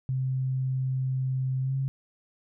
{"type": "tone with pitch glide", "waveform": "sine", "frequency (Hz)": [130.81, 134.64], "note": ["C3", "C3"], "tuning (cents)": [0, 50], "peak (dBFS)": -25, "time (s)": [0.09, 1.88], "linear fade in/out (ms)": 0, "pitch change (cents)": 50, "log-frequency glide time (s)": [1.61, 1.75], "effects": []}